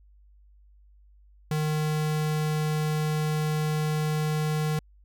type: tone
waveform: square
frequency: 153.4 Hz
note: D#3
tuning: 24 cents flat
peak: -25 dBFS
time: 1.51-4.79 s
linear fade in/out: 2 ms
effects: added 50 Hz sine -53 dBFS peak until 5.04 s